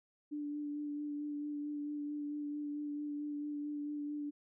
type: tone with vibrato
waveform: sine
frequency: 293.7 Hz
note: D4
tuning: in tune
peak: -37 dBFS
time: 0.31-4.31 s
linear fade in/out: 20 ms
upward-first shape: sine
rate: 4.5 Hz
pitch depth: 16 cents each way
effects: none